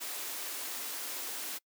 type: high-pass noise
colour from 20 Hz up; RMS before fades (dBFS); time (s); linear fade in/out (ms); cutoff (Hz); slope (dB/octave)
white; -39; 0-1.59; 20; 240; 96
effects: noise-tail reverb RT60 0.1 s tail -25 dB re dry